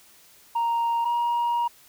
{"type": "tone pair in turn", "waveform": "sine", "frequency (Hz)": [932.3, 948], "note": ["A#5", "A#5"], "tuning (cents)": [0, 29], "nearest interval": "unison", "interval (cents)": 29, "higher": "second", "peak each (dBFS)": -19, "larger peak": "neither", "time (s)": [[0.55, 1.05], [1.05, 1.68]], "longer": "second", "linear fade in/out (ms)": 10, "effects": ["tanh soft clip ceiling -20 dBFS", "white hiss -54 dBFS RMS until 1.88 s"]}